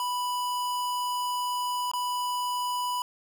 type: tone with dropouts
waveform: square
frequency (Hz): 987.8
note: B5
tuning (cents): 0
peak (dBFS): -28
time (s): 0-3.02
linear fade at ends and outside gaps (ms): 1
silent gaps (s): 1.915-1.935
effects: none